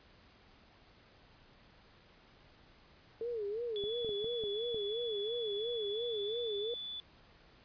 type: tone with vibrato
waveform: sine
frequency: 440 Hz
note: A4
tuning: in tune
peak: -35 dBFS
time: 3.21-6.74 s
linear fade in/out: 2 ms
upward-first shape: sine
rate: 2.9 Hz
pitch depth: 160 cents each way
type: tone with pitch glide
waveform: sine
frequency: 3421 to 3471 Hz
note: A7 to A7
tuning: -49 to -24 cents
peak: -40 dBFS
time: 3.76-7 s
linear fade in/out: 0 ms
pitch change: +25 cents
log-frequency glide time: 5.87-6.43 s
type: clicks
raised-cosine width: 2 ms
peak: -33 dBFS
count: 6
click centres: 3.839 / 4.047 / 4.092 / 4.244 / 4.438 / 4.745 s
effects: pink hiss -62 dBFS RMS until 7.64 s + resampled to 11025 Hz